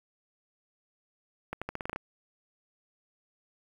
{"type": "accelerating click train", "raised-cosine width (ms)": 0.5, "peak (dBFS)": -19, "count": 9, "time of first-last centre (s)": [1.53, 1.96], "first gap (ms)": 86, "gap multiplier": 0.86, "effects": ["8-bit"]}